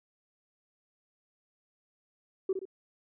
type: tone with echo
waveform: sine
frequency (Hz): 380.8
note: F#4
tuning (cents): +50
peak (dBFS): -24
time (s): 2.49-2.53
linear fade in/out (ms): 5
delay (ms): 62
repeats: 2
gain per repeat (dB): -7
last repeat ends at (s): 2.654
effects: tanh soft clip ceiling -21 dBFS